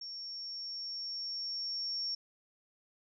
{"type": "tone with level ramp", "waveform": "sine", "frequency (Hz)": 5490, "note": "F8", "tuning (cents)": -31, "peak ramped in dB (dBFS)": [-41, -33], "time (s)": [0.01, 2.15], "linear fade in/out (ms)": 5, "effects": []}